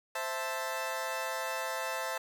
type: chord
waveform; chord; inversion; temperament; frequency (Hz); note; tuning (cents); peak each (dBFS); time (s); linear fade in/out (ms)
20% pulse; A minor; first; equal; 523.3 / 659.3 / 880; C5 / E5 / A5; 0 / 0 / 0; -33; 0.15-2.18; 5
effects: none